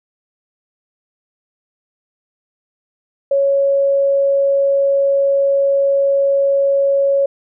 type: tone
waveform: sine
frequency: 554.4 Hz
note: C#5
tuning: in tune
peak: -11 dBFS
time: 3.31-7.26 s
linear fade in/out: 5 ms
effects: none